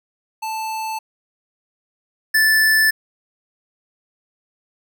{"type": "tone pair in turn", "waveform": "square", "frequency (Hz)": [880, 1752.9], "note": ["A5", "A6"], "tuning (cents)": [0, -7], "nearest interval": "octave", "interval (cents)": 1193, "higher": "second", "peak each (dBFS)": [-24, -13], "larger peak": "second", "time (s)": [[0.42, 0.99], [2.34, 2.91]], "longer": "neither", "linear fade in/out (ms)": 10, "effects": []}